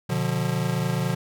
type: chord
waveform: square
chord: B diminished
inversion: none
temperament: just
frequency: 123.47 / 148.16 / 177.8 Hz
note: B2 / D3 / F3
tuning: 0 / +16 / +31 cents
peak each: -28 dBFS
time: 0.09-1.15 s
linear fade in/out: 10 ms
effects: none